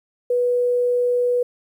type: tone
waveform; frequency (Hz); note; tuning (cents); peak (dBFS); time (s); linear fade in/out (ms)
sine; 490; B4; -14; -16; 0.3-1.43; 5
effects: 9-bit